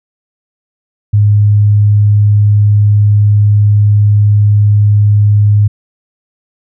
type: tone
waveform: sine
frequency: 103.83 Hz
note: G#2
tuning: in tune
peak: -4 dBFS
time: 1.13-5.68 s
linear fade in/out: 10 ms
effects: none